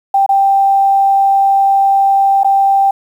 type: tone with dropouts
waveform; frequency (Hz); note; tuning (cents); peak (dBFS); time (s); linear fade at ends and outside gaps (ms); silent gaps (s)
sine; 786; G5; +4; -7; 0.14-2.91; 5; 0.263-0.29 / 2.434-2.445
effects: 7-bit